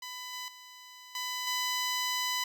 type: tone with level steps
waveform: 10% pulse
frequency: 1000 Hz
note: B5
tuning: 21 cents sharp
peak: -31 / -29 / -40 / -25 / -21 dBFS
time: 0.02-2.44 s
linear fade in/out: 5 ms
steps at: 0.33 / 0.48 / 1.15 / 1.47 s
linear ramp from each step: 2 ms
effects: none